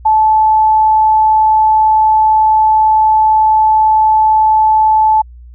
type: tone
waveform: sine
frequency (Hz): 869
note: A5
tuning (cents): -22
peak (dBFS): -6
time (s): 0.05-5.22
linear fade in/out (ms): 10
effects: added 60 Hz sine -32 dBFS peak until 5.54 s